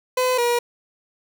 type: tone pair in turn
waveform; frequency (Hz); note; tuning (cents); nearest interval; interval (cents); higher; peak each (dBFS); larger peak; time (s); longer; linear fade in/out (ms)
30% pulse; 507 / 479.1; B4 / A#4; +45 / +47; minor second; 98; first; -15; neither; 0.17-0.38 / 0.38-0.59; neither; 5
effects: none